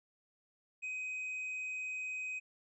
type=tone; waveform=triangle; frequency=2516 Hz; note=D#7; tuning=19 cents sharp; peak=-36 dBFS; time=0.82-2.4 s; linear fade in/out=20 ms; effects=resampled to 24000 Hz